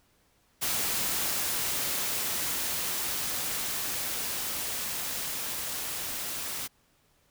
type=noise with level ramp; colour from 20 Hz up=white; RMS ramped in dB=-29 to -35 dBFS; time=0.61-6.68 s; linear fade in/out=20 ms; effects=pink hiss -67 dBFS RMS until 7.3 s